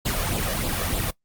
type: noise with flanger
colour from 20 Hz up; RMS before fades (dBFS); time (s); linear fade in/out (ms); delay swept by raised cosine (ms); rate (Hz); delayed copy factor
pink; -25; 0.05-1.11; 10; 0.25 to 1.75; 3.3; +0.6
effects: noise-tail reverb RT60 0.1 s tail -20 dB re dry + Opus 48 kbps